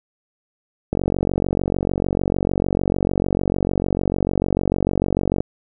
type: click train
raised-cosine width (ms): 2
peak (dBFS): -6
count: 210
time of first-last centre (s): 0.93-5.405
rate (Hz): 46.7
effects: none